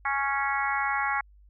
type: harmonic tone with a mistuned harmonic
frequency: 277.2 Hz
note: C#4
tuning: in tune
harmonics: 3 / 4 / 5 / 6 / 7 / 8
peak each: -30 / -31 / -32 / -33 / -33 / -34 dBFS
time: 0.05-1.21 s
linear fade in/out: 5 ms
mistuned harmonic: 8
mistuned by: -16 cents
effects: added 50 Hz sine -52 dBFS peak until 1.49 s